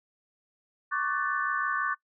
sine chord, D major seventh, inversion third, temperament equal with one note detuned, 1108.7 / 1174.7 / 1503.2 / 1760 Hz, C#6 / D6 / F#6 / A6, 0 / 0 / +27 / 0 cents, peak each -32 / -32 / -31 / -33 dBFS, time 0.91-1.95 s, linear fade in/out 20 ms, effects noise-tail reverb RT60 0.1 s tail -21 dB re dry

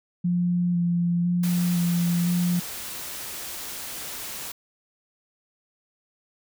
sine tone with vibrato, 174.61 Hz, F3, in tune, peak -20 dBFS, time 0.24-2.6 s, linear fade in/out 10 ms, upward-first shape square, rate 0.99 Hz, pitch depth 15 cents each way
white noise, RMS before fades -35 dBFS, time 1.43-4.52 s, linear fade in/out 5 ms
effects none

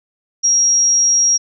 sine tone, 5640 Hz, F8, 16 cents sharp, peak -10 dBFS, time 0.43-1.38 s, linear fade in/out 20 ms, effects none

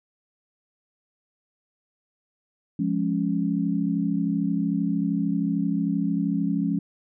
sine chord, Db major, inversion first, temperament equal, 174.61 / 207.7 / 277.2 Hz, F3 / Ab3 / Db4, 0 / 0 / 0 cents, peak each -26 dBFS, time 2.79-6.79 s, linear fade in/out 5 ms, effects none

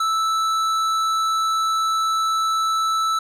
triangle tone with tanh clipping, 1316 Hz, E6, 3 cents flat, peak -20 dBFS, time 0-3.19 s, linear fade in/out 5 ms, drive 17 dB, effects none

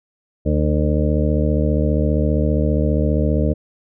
harmonic tone with a mistuned harmonic, 75 Hz, D2, 37 cents sharp, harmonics 1 / 2 / 3 / 4 / 6 / 7 / 8, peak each -18 / -21 / -23 / -24 / -26 / -26 / -27 dBFS, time 0.45-3.54 s, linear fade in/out 20 ms, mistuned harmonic 4, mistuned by +34 cents, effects none

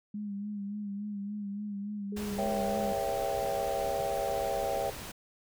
sine tone with vibrato, 204.2 Hz, G#3, 29 cents flat, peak -34 dBFS, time 0.14-2.93 s, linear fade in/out 5 ms, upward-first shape sine, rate 3.5 Hz, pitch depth 46 cents each way
sine tone with pitch glide, 415.3 to 410.8 Hz, G#4 to G#4, 0 to -19 cents, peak -40 dBFS, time 2.12-4.91 s, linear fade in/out 5 ms, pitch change -19 cents, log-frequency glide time 3.63-3.84 s
pink noise, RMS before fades -42 dBFS, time 2.16-5.12 s, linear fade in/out 10 ms
sine chord, A# diminished seventh, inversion none, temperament equal with one note detuned, 478.4 / 554.4 / 659.3 / 784 Hz, A#4 / C#5 / E5 / G5, +45 / 0 / 0 / 0 cents, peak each -39 / -34 / -35 / -34 dBFS, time 2.38-4.9 s, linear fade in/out 5 ms
effects none

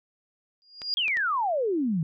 sine tone with exponential growth, 4837 Hz, D#8, 50 cents flat, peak -22 dBFS, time 0.62-0.94 s, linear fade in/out 0 ms, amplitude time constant 68 ms
clicks, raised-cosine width 0.2 ms, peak -22 dBFS, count 3, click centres 0.818 / 1.081 / 1.171 s
sine exponential sweep, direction down, 3343 to 151.3 Hz, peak -23 dBFS, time 0.97-2.03 s, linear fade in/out 2 ms
effects none

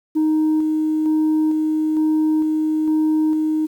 sine tone with tremolo, 311.1 Hz, D#4, in tune, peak -12 dBFS, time 0.15-3.67 s, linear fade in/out 20 ms, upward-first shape square, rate 1.1 Hz, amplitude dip 30%, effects tanh soft clip ceiling -13 dBFS + 8-bit

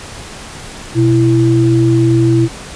sine tone pair together, 123.47 / 332.5 Hz, B2 / E4, 0 / +15 cents, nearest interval octave + perfect fourth, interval 1715 cents, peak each -10 dBFS, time 0.94-2.49 s, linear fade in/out 50 ms, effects pink hiss -30 dBFS RMS until 2.75 s + resampled to 22050 Hz

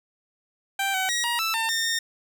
15% pulse tone with pitch steps, 784 / 756 / 1900 / 949 / 1323 / 901 / 1820 / 1831 Hz, G5 / F#5 / A#6 / A#5 / E6 / A5 / A#6 / A#6, 0 / +37 / +33 / +31 / +6 / +41 / -42 / -32 cents, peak -17 dBFS, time 0.79-1.99 s, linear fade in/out 5 ms, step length 150 ms, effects none

